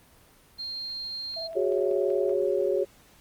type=tone; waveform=sine; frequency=4200 Hz; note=C8; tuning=6 cents sharp; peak=-32 dBFS; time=0.58-1.48 s; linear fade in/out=20 ms
type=click train; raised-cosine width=0.3 ms; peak=-36 dBFS; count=6; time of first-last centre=1.34-2.294 s; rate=5.24 Hz
type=tone with vibrato; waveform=sine; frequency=658 Hz; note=E5; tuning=3 cents flat; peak=-35 dBFS; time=1.36-2.34 s; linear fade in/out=10 ms; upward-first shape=square; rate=20 Hz; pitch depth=23 cents each way
type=chord; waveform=sine; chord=F# suspended second; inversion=none; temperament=equal with one note detuned; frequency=370 / 410.8 / 554.4 Hz; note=F#4 / G#4 / C#5; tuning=0 / -19 / 0 cents; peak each=-27 dBFS; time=1.55-2.85 s; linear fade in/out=20 ms
effects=pink hiss -57 dBFS RMS until 3.2 s + Opus 24 kbps